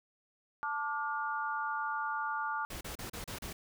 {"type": "chord", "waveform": "sine", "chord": "D minor", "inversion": "second", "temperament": "equal with one note detuned", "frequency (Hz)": [880, 1174.7, 1426.3], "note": ["A5", "D6", "F6"], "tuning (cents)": [0, 0, 36], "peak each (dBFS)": -37, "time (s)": [0.63, 2.65], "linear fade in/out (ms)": 0}
{"type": "noise bursts", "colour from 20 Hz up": "pink", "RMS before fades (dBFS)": -42, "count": 6, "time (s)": [2.7, 3.53], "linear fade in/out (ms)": 5, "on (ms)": 110, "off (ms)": 34}
{"effects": []}